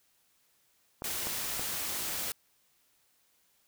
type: clicks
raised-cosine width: 1 ms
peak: -24 dBFS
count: 3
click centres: 1.021 / 1.27 / 1.595 s
type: noise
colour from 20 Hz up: white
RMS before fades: -35 dBFS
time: 1.04-2.32 s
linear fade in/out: 2 ms
effects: white hiss -70 dBFS RMS until 3.67 s